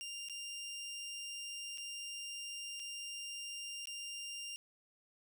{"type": "tone with dropouts", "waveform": "20% pulse", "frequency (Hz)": 2794, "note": "F7", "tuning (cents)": 0, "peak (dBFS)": -38, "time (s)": [0.01, 4.56], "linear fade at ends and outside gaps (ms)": 0, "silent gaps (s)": [[0.286, 0.297], [1.775, 1.781], [2.795, 2.799], [3.856, 3.872]], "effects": []}